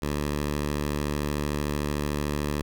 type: tone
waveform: 10% pulse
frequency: 73.42 Hz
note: D2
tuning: in tune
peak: -18 dBFS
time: 0.02-2.62 s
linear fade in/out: 5 ms
effects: none